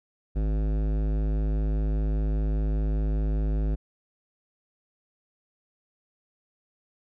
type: tone with hard clipping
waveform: sine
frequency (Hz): 52.5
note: G#1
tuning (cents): +19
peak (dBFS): -25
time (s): 0.35-3.76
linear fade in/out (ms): 20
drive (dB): 16
effects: none